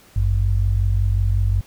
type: tone pair together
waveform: sine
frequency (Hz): 51.23 / 96.7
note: G#1 / G2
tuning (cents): -23 / -23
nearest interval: major seventh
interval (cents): 1100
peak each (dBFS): -18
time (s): 0.16-1.61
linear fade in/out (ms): 5
effects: pink hiss -50 dBFS RMS until 1.66 s